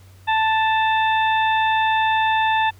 harmonic tone with a mistuned harmonic, 880 Hz, A5, in tune, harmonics 1 / 2 / 3 / 4, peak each -17 / -23 / -27 / -29 dBFS, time 0.27-2.71 s, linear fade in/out 20 ms, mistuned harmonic 4, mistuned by +26 cents, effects added 94 Hz sine -44 dBFS peak until 2.79 s + pink hiss -54 dBFS RMS until 2.79 s

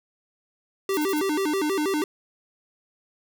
square tone with vibrato, 342.9 Hz, F4, 32 cents flat, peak -23 dBFS, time 0.89-2.04 s, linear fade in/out 2 ms, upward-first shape square, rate 6.2 Hz, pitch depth 220 cents each way
violet noise bursts, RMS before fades -35 dBFS, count 4, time 0.94-1.196 s, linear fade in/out 0 ms, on 31 ms, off 44 ms
effects none

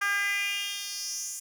10% pulse tone with high-pass filter sweep, 402.9 Hz, G4, 48 cents sharp, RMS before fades -31 dBFS, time 0.01-1.4 s, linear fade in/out 10 ms, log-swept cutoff 1400 to 7800 Hz, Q 3.8, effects none

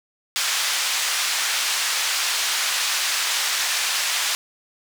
white band-pass noise, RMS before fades -23 dBFS, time 0.36-4.35 s, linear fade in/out 0 ms, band 1100 to 6200 Hz, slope 12 dB/octave, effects none

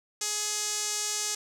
sawtooth tone with band-pass filter, 419.9 Hz, G#4, 19 cents sharp, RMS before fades -31 dBFS, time 0.21-1.35 s, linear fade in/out 5 ms, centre 6700 Hz, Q 2.6, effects none

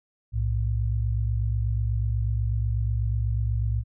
sine tone pair together, 61.74 / 109.91 Hz, B1 / A2, 0 / -1 cents, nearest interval minor seventh, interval 999 cents, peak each -25 dBFS, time 0.32-3.84 s, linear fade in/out 50 ms, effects none

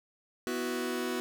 sawtooth chord, B suspended fourth, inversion none, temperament just, 246.9 / 329.3 / 370.4 Hz, B3 / E4 / F#4, 0 / -2 / +2 cents, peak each -31 / -35 / -30 dBFS, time 0.47-1.2 s, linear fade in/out 0 ms, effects none

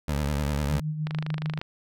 20% pulse tone with vibrato, 72.7 Hz, D2, 17 cents flat, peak -20 dBFS, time 0.08-0.8 s, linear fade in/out 5 ms, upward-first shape sine, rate 10 Hz, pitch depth 90 cents each way
sine tone with tremolo, 153.8 Hz, D#3, 20 cents flat, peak -25 dBFS, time 0.7-1.59 s, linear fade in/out 0 ms, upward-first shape sine, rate 6.8 Hz, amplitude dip 50%
click train, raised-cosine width 0.3 ms, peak -18 dBFS, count 15, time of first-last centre 1.07-1.615 s, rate 25.7 Hz
effects none

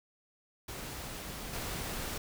pink noise with level steps, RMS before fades -42 / -38 dBFS, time 0.68-2.18 s, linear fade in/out 5 ms, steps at 1.53 s, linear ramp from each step 5 ms, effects none

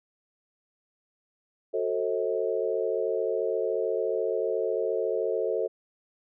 sine chord, F# diminished seventh, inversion none, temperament just, 370 / 444 / 532.8 / 639.4 Hz, F#4 / A4 / C5 / Eb5, 0 / +16 / +31 / +47 cents, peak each -32 / -28 / -31 / -33 dBFS, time 1.73-5.68 s, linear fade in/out 20 ms, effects none

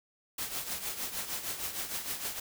white noise with tremolo, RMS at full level -34 dBFS, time 0.38-2.4 s, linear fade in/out 5 ms, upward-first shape triangle, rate 6.5 Hz, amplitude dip 70%, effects none

